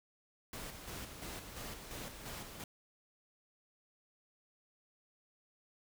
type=noise with tremolo; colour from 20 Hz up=pink; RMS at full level=-45 dBFS; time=0.53-2.64 s; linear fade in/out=2 ms; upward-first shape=square; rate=2.9 Hz; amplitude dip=45%; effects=none